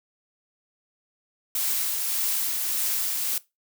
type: noise with tremolo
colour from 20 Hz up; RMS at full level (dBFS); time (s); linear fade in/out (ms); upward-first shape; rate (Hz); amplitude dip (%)
blue; -25; 1.55-3.38; 2; triangle; 1.7; 30
effects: noise-tail reverb RT60 0.2 s tail -19 dB re dry